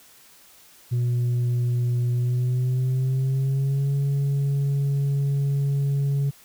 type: tone with pitch glide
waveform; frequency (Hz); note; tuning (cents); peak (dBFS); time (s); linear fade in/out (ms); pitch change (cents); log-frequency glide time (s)
sine; 121.8 to 139.91; B2 to C#3; -24 to +16; -17; 0.91-6.31; 20; +240; 2.13-3.94
effects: tanh soft clip ceiling -19 dBFS + white hiss -52 dBFS RMS until 6.44 s